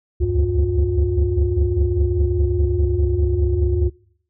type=tone cluster; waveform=sine; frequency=67.8 / 72.7 / 77.7 / 98.1 / 356.7 Hz; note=C#2 / D2 / D#2 / G2 / F4; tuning=-38 / -17 / -2 / +2 / +37 cents; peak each=-21 dBFS; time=0.2-3.9 s; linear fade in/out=20 ms; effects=noise-tail reverb RT60 0.6 s tail -24 dB re dry + tanh soft clip ceiling -8 dBFS